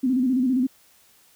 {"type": "tone with vibrato", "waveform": "sine", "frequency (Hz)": 255.5, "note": "C4", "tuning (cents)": -41, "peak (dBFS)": -18, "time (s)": [0.03, 0.67], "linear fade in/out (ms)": 10, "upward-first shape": "square", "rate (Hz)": 15, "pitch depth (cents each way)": 71, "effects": ["white hiss -57 dBFS RMS until 1.35 s"]}